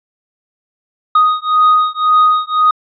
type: beating tone pair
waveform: triangle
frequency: 1244.5 / 1246.4 Hz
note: D#6 / D#6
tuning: 0 / +3 cents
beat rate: 1.9 Hz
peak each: -10 dBFS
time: 1.15-2.71 s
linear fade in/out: 5 ms
effects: resampled to 11025 Hz